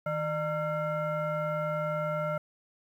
sine tone with frequency modulation, 603 Hz, D5, 46 cents sharp, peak -28 dBFS, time 0.06-2.38 s, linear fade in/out 5 ms, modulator 761 Hz, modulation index 1.1, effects 10-bit

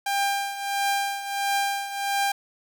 sawtooth tone with tremolo, 797 Hz, G5, 28 cents sharp, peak -17 dBFS, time 0.06-2.32 s, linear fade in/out 5 ms, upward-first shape triangle, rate 1.5 Hz, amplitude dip 75%, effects 8-bit

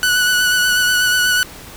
sawtooth tone with vibrato, 1480 Hz, F#6, in tune, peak -9 dBFS, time 0.03-1.43 s, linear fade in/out 0 ms, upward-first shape sine, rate 8.2 Hz, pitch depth 20 cents each way, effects pink hiss -36 dBFS RMS until 1.76 s

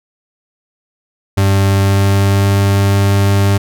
40% pulse tone with pitch glide, 98 to 99.37 Hz, G2 to G2, 0 to +24 cents, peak -8 dBFS, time 1.37-3.58 s, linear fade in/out 10 ms, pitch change +24 cents, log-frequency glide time 1.63-2.6 s, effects none

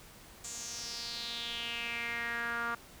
sawtooth tone with band-pass filter sweep, 234.8 Hz, A#3, 13 cents sharp, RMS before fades -38 dBFS, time 0.44-2.75 s, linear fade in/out 5 ms, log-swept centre 7400 to 1300 Hz, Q 4.6, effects pink hiss -54 dBFS RMS until 3 s

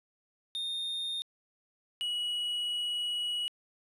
triangle tone pair in turn, 3663 / 2919 Hz, A#7 / F#7, -31 / -24 cents, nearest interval major third, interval 393 cents, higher first, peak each -31 / -29 dBFS, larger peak second, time 0.55-1.22 / 2.01-3.48 s, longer second, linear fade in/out 0 ms, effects resampled to 32000 Hz + 11-bit

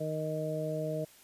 harmonic tone, 155.56 Hz, D#3, in tune, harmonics 1 / 2 / 3 / 4, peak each -36 / -41 / -38 / -35 dBFS, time 0-1.05 s, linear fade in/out 10 ms, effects white hiss -58 dBFS RMS until 1.23 s + resampled to 32000 Hz

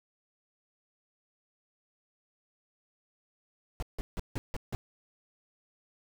brown noise bursts, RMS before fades -33 dBFS, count 6, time 3.8-4.75 s, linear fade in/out 0 ms, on 25 ms, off 160 ms, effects none

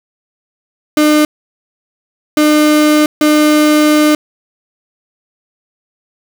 35% pulse tone bursts at uneven times, 302.2 Hz, D4, 50 cents sharp, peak -5 dBFS, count 3, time 0.97-1.25 / 2.37-3.06 / 3.21-4.15 s, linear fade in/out 2 ms, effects none

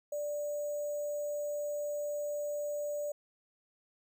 sine tone with sample-and-hold, 588 Hz, D5, 2 cents sharp, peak -33 dBFS, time 0.12-3.12 s, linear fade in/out 5 ms, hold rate 7350 Hz, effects none

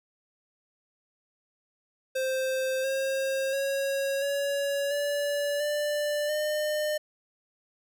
square tone with pitch steps, 523.3 / 536.2 / 549.3 / 562.8 / 576.6 / 590.8 / 605.3 Hz, C5 / C5 / C#5 / C#5 / D5 / D5 / D#5, 0 / +42 / -16 / +26 / -32 / +10 / -48 cents, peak -27 dBFS, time 2.15-6.98 s, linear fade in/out 10 ms, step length 690 ms, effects none

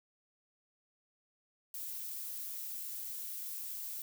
violet noise, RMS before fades -42 dBFS, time 1.74-4.02 s, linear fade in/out 2 ms, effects none

